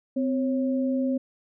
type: tone pair together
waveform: sine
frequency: 258 / 546 Hz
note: C4 / C#5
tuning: -24 / -26 cents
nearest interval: octave + minor second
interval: 1298 cents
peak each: -23 / -30 dBFS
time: 0.16-1.18 s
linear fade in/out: 10 ms
effects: none